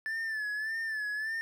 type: tone with vibrato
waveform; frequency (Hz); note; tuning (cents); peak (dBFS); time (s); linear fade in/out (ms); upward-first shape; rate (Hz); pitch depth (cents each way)
triangle; 1748; A6; -12; -30; 0.06-1.41; 0; sine; 1.7; 66
effects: none